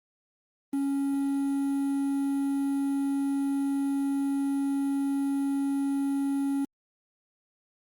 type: tone with quantisation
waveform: triangle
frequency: 277.2 Hz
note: C#4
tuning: in tune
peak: -23 dBFS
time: 0.73-6.65 s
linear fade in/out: 5 ms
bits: 8
effects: Opus 24 kbps